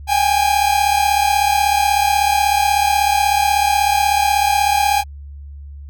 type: tone pair together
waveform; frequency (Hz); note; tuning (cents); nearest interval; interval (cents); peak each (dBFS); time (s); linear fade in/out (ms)
45% pulse; 794.3 / 830.6; G5 / G#5; +23 / 0; minor second; 77; -16; 0.07-5.04; 50
effects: added 71 Hz sine -31 dBFS peak until 5.89 s